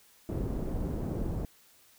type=low-pass noise; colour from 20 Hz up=pink; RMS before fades=-33 dBFS; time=0.29-1.45 s; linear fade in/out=0 ms; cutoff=420 Hz; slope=12 dB/octave; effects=white hiss -61 dBFS RMS until 1.98 s